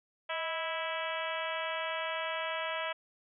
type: harmonic tone with a mistuned harmonic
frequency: 328.3 Hz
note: E4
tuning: 7 cents flat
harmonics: 2 / 3 / 4 / 5 / 6 / 7 / 8 / 9 / 10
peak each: -38 / -40 / -41 / -42 / -43 / -43 / -44 / -45 / -45 dBFS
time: 0.29-2.93 s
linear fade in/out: 10 ms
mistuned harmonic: 2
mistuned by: -52 cents
effects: none